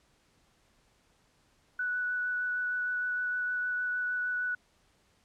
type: tone with vibrato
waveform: sine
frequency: 1480 Hz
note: F#6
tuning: in tune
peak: -29 dBFS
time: 1.79-4.55 s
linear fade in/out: 5 ms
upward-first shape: sine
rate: 6.5 Hz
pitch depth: 10 cents each way
effects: pink hiss -68 dBFS RMS until 5.24 s + low-pass 9000 Hz 12 dB/octave